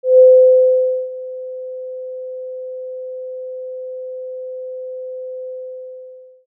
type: tone with ADSR envelope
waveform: sine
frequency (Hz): 512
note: C5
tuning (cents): -38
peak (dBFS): -3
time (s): 0.03-6.46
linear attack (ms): 160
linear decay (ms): 900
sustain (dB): -22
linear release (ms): 970
effects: none